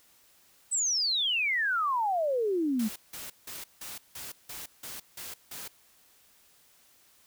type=exponential sweep; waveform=sine; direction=down; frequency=8220 to 206.4 Hz; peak=-25 dBFS; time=0.71-2.89 s; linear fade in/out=20 ms
type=noise bursts; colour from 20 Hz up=white; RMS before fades=-41 dBFS; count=9; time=2.79-5.68 s; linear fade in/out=5 ms; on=170 ms; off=170 ms
effects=white hiss -62 dBFS RMS until 7.26 s